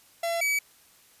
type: tone pair in turn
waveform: 45% pulse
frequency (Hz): 676 / 2282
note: E5 / C#7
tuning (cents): +43 / +50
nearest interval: octave + major sixth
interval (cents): 2107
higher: second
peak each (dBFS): -26 / -23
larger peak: second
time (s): 0.23-0.41 / 0.41-0.59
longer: neither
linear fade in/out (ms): 5
effects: white hiss -58 dBFS RMS until 1.2 s + resampled to 32000 Hz